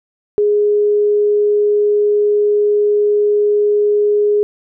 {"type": "tone", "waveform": "sine", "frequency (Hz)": 415.3, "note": "G#4", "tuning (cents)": 0, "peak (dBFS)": -10, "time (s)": [0.38, 4.43], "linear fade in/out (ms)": 0, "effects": []}